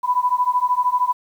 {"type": "beating tone pair", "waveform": "sine", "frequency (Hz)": [987, 1000], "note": ["B5", "B5"], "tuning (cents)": [-1, 21], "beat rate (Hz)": 13, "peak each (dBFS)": -19, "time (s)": [0.03, 1.13], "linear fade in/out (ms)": 20, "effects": ["8-bit"]}